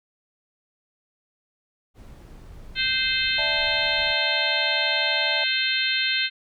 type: noise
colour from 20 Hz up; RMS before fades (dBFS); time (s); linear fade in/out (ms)
brown; -43; 1.94-4.16; 50
type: harmonic tone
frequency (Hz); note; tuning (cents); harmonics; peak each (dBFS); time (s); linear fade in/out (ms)
520; C5; -11; 3 / 4 / 5 / 6 / 7 / 8; -28 / -28 / -28 / -28 / -28 / -28; 2.75-6.3; 50
type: chord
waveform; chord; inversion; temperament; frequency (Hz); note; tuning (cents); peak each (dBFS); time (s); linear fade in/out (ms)
triangle; D suspended second; none; equal; 587.3 / 659.3 / 880; D5 / E5 / A5; 0 / 0 / 0; -31; 3.38-5.44; 5
effects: none